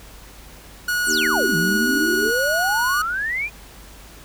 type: tone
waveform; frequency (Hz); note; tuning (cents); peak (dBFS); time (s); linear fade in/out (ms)
45% pulse; 1456; F#6; -28; -19; 0.88-3.02; 5
type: exponential two-way sweep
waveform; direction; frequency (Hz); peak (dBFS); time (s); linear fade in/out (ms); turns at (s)
sine; down then up; 11520 to 159.5 to 2503; -21; 1.04-3.5; 50; 1.56
type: chord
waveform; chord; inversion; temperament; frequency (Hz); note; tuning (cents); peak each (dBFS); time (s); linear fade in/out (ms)
sine; Eb major; second; just; 233.3 / 311.1 / 388.9; Bb3 / Eb4 / G4; +2 / 0 / -14; -29 / -27 / -27; 1.06-2.32; 50
effects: added 50 Hz sine -44 dBFS peak until 4.24 s + pink hiss -44 dBFS RMS until 4.24 s